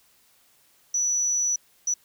sine tone bursts at uneven times, 5920 Hz, F#8, in tune, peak -20 dBFS, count 2, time 0.94-1.56 / 1.87-1.94 s, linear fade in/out 5 ms, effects tanh soft clip ceiling -18 dBFS + white hiss -61 dBFS RMS until 2.04 s

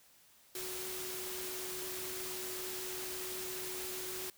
sine tone in noise, 370 Hz, F#4, in tune, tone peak -45 dBFS, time 0.55-4.3 s, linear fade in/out 2 ms, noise white, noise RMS -42 dBFS, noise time 0.55-4.3 s, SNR -6 dB, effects white hiss -64 dBFS RMS until 4.37 s

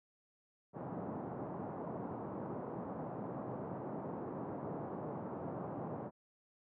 pink band-pass noise, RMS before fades -43 dBFS, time 0.73-6.11 s, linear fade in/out 50 ms, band 130 to 970 Hz, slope 24 dB/octave, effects none

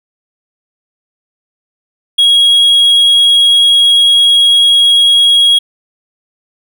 triangle tone, 3303 Hz, G#7, 10 cents flat, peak -3 dBFS, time 2.18-5.59 s, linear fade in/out 10 ms, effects none

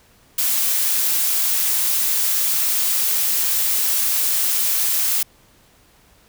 blue noise, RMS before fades -19 dBFS, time 0.38-5.23 s, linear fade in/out 5 ms, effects pink hiss -54 dBFS RMS until 6.28 s

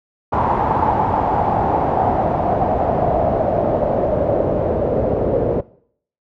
pink noise with low-pass filter sweep, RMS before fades -17 dBFS, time 0.32-5.61 s, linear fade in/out 10 ms, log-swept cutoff 930 to 520 Hz, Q 4.8, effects noise-tail reverb RT60 0.6 s tail -20 dB re dry + high-pass 60 Hz 12 dB/octave

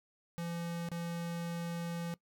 square tone with dropouts, 170 Hz, F3, 46 cents flat, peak -37 dBFS, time 0.38-2.14 s, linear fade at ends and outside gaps 0 ms, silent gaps 0.888-0.916 s, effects noise-tail reverb RT60 0.1 s tail -20 dB re dry

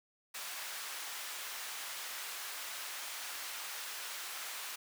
pink high-pass noise, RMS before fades -43 dBFS, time 0.34-4.76 s, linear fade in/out 10 ms, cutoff 1200 Hz, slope 12 dB/octave, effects none

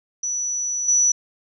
sine tone with level steps, 5920 Hz, F#8, in tune, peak -22 / -14 dBFS, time 0.23-1.12 s, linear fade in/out 5 ms, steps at 0.88 s, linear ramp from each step 5 ms, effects none

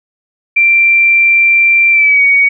sine tone with pitch glide, 2358 to 2245 Hz, D7 to C#7, +6 to +21 cents, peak -5 dBFS, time 0.56-2.49 s, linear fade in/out 10 ms, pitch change -85 cents, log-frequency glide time 1.91-2.23 s, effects none

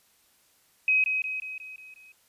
sine tone with echo, 2532 Hz, D#7, 30 cents sharp, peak -19 dBFS, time 0.88-1.04 s, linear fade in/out 2 ms, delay 180 ms, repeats 6, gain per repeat -5 dB, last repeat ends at 2.12 s, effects white hiss -64 dBFS RMS until 2.28 s + resampled to 32000 Hz

